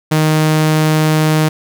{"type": "tone", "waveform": "sawtooth", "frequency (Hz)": 155.56, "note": "D#3", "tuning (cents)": 0, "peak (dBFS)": -6, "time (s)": [0.11, 1.49], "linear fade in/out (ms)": 10, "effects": []}